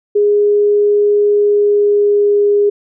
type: tone with pitch glide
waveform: sine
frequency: 412.8 to 409.7 Hz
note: G#4 to G#4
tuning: -10 to -24 cents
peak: -8 dBFS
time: 0.15-2.7 s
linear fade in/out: 10 ms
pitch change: -14 cents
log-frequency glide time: 1.3-2.45 s
effects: none